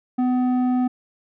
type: tone with low-pass filter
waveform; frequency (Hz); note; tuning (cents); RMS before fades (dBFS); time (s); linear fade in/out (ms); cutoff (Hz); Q
square; 251.2; B3; +30; -20; 0.18-0.88; 10; 720; 0.93
effects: none